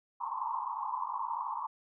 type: band-pass noise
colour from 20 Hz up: pink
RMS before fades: -36 dBFS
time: 0.2-1.67 s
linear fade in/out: 10 ms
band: 880 to 1100 Hz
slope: 96 dB/octave
effects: none